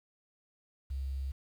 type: tone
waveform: sine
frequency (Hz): 67.4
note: C#2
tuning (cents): -48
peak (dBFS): -33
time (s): 0.9-1.32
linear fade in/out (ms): 10
effects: 10-bit